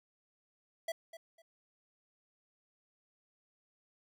square tone with echo, 659.3 Hz, E5, in tune, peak -35 dBFS, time 0.88-0.92 s, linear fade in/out 5 ms, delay 250 ms, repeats 2, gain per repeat -13 dB, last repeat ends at 1.42 s, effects none

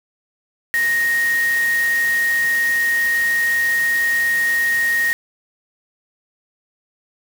sine tone in noise, 1866 Hz, A#6, 1 cent sharp, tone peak -15 dBFS, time 0.74-5.13 s, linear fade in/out 0 ms, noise white, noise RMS -30 dBFS, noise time 0.74-5.13 s, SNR +12 dB, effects none

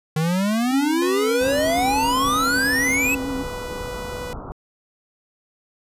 square exponential sweep, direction up, 152.9 to 2637 Hz, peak -19 dBFS, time 0.16-3.15 s, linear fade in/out 5 ms
triangle tone with vibrato, 270 Hz, C#4, 45 cents flat, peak -23 dBFS, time 0.71-3.43 s, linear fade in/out 5 ms, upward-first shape triangle, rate 6.7 Hz, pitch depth 59 cents each way
sawtooth tone, 493.9 Hz, B4, in tune, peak -26 dBFS, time 1.02-4.33 s, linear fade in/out 0 ms
pink low-pass noise, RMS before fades -33 dBFS, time 1.41-4.52 s, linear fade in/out 0 ms, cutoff 1400 Hz, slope 96 dB/octave
effects resampled to 32000 Hz

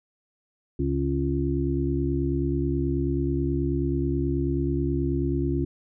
harmonic tone, 69.3 Hz, C#2, in tune, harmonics 1 / 2 / 4 / 5, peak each -28 / -28 / -28 / -28 dBFS, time 0.79-5.65 s, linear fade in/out 5 ms, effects none

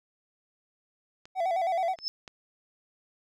clicks, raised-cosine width 0.2 ms, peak -30 / -26 / -25 dBFS, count 3, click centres 1.255 / 1.988 / 2.278 s
triangle tone with vibrato, 713 Hz, F5, 36 cents sharp, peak -23 dBFS, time 1.35-1.96 s, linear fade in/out 50 ms, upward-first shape square, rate 9.4 Hz, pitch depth 96 cents each way
sine tone with exponential growth, 5240 Hz, E8, 11 cents flat, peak -24 dBFS, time 1.96-2.08 s, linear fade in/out 0 ms, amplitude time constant 24 ms
effects none

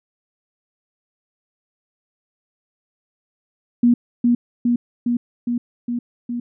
sine tone with echo, 240 Hz, B3, 49 cents flat, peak -10 dBFS, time 3.83-3.94 s, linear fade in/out 5 ms, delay 410 ms, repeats 6, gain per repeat -2 dB, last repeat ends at 6.4 s, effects none

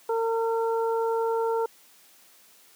harmonic tone, 455.2 Hz, A#4, 41 cents flat, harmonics 1 / 2 / 3, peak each -24 / -29 / -37 dBFS, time 0.09-1.66 s, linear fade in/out 5 ms, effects white hiss -56 dBFS RMS until 2.75 s + high-pass 200 Hz 12 dB/octave

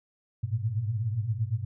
sine tone cluster, 102.3 / 111.3 / 119.4 Hz, G#2 / A2 / A#2, -26 / +20 / +42 cents, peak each -31 dBFS, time 0.43-1.65 s, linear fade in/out 10 ms, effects none

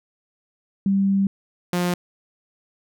sine / sawtooth tone pair in turn, 196 / 177.18 Hz, G3 / F3, 0 / +25 cents, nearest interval major second, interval 175 cents, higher first, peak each -16 dBFS, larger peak neither, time 0.86-1.27 / 1.73-1.94 s, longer first, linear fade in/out 2 ms, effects none

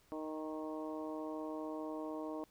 harmonic tone with a mistuned harmonic, 155.56 Hz, D#3, in tune, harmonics 2 / 3 / 4 / 5 / 6 / 7, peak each -42 / -47 / -46 / -54 / -51 / -52 dBFS, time 0.12-2.44 s, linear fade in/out 0 ms, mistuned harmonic 5, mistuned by +21 cents, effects pink hiss -69 dBFS RMS until 2.5 s

